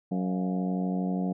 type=harmonic tone with a mistuned harmonic; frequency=92.5 Hz; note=F#2; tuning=in tune; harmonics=2 / 3 / 4 / 5 / 6 / 7 / 8 / 9; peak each=-27 / -34 / -42 / -40 / -44 / -46 / -39 / -50 dBFS; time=0.11-1.33 s; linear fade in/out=10 ms; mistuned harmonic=8; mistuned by=-80 cents; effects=none